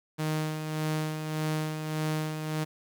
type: tone with tremolo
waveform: sawtooth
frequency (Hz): 155.3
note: D#3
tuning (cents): -3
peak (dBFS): -23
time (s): 0.18-2.65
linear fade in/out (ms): 20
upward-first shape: sine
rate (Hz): 1.7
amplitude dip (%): 50
effects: 9-bit